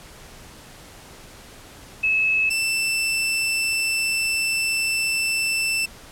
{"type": "tone pair in turn", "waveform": ["sine", "sawtooth"], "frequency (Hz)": [2592, 2663], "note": ["E7", "E7"], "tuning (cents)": [-30, 17], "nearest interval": "unison", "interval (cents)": 47, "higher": "second", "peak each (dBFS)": -17, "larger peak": "neither", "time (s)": [[2.03, 2.5], [2.5, 5.86]], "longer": "second", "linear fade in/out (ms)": 10, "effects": ["pink hiss -44 dBFS RMS until 6.11 s", "low-pass 12000 Hz 12 dB/octave"]}